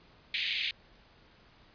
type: band-pass noise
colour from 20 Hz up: pink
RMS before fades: -33 dBFS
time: 0.34-0.71 s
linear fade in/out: 2 ms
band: 2100 to 4200 Hz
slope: 48 dB/octave
effects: pink hiss -60 dBFS RMS until 1.74 s + resampled to 11025 Hz